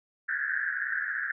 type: band-pass noise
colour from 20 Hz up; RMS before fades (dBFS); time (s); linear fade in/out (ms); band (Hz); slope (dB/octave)
pink; -31; 0.28-1.32; 10; 1500 to 1800; 96
effects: none